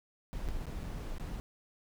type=noise with dropouts; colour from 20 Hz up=brown; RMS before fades=-38 dBFS; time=0.33-1.4 s; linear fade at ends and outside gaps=0 ms; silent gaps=0.48-0.487 / 0.657-0.667 / 0.833-0.839 / 1.182-1.198 s; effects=none